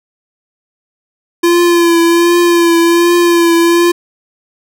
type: tone with vibrato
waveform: square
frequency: 341.8 Hz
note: F4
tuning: 37 cents flat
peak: -7 dBFS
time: 1.43-3.92 s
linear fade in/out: 10 ms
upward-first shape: triangle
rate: 1.3 Hz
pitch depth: 34 cents each way
effects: none